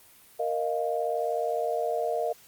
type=chord; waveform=sine; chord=Bb suspended fourth; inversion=none; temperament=equal with one note detuned; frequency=466.2 / 619 / 698.5 Hz; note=Bb4 / Eb5 / F5; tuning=0 / -9 / 0 cents; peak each=-30 dBFS; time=0.39-2.33 s; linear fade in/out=10 ms; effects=white hiss -55 dBFS RMS until 2.47 s + Opus 32 kbps